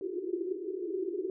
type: band-pass noise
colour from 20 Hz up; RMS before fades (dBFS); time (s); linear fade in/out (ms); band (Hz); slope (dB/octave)
white; -35; 0.01-1.3; 2; 340 to 400; 96
effects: none